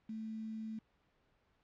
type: tone with quantisation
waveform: sine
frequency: 220 Hz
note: A3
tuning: in tune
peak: -40 dBFS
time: 0.09-0.79 s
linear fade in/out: 5 ms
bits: 10
effects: pink hiss -75 dBFS RMS until 1.63 s + low-pass 3000 Hz 12 dB/octave